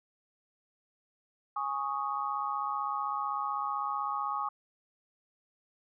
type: chord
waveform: sine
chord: Ab suspended fourth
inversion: none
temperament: equal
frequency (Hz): 830.6 / 1108.7 / 1244.5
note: Ab5 / Db6 / Eb6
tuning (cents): 0 / 0 / 0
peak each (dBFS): -36 / -34 / -35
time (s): 1.56-4.49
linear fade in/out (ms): 5
effects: none